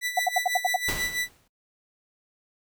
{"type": "tone with tremolo", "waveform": "sawtooth", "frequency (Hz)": 1975.5, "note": "B6", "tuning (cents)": 0, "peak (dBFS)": -21, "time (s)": [0.01, 1.29], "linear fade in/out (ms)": 50, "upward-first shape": "sine", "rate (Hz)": 6.1, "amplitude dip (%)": 70}
{"type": "tone bursts", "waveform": "sine", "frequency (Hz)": 732, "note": "F#5", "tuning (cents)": -19, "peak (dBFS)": -18, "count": 7, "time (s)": [0.17, 0.763], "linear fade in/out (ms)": 5, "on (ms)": 23, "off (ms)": 72}
{"type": "noise with exponential decay", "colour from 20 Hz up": "pink", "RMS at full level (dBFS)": -28, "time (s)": [0.88, 1.48], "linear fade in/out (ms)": 5, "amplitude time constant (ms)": 130}
{"effects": ["noise-tail reverb RT60 0.1 s tail -23 dB re dry"]}